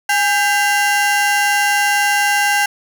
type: ring-modulated tone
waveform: 30% pulse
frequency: 1200 Hz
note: D6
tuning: 37 cents sharp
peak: -7 dBFS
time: 0.09-2.66 s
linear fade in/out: 5 ms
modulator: 378 Hz
effects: none